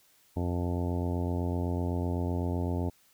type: harmonic tone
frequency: 87.9 Hz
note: F2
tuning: 12 cents sharp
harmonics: 1 / 2 / 3 / 4 / 5 / 6 / 7 / 8 / 9 / 10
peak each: -30 / -36 / -35 / -39 / -41 / -46 / -43 / -46 / -49 / -45 dBFS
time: 0.36-2.9 s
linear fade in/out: 10 ms
effects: white hiss -64 dBFS RMS until 3.13 s